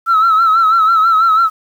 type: tone with vibrato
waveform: sine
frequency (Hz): 1318.5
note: E6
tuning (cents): 0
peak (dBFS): -6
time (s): 0.06-1.5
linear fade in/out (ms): 50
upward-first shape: sine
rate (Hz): 6.1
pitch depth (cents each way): 66
effects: tanh soft clip ceiling -5 dBFS + 7-bit